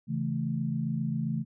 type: chord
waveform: sine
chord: A major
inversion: first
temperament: just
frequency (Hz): 137.5 / 165 / 220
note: C#3 / E3 / A3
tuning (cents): -14 / +2 / 0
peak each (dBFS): -32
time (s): 0.07-1.45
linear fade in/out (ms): 50
effects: none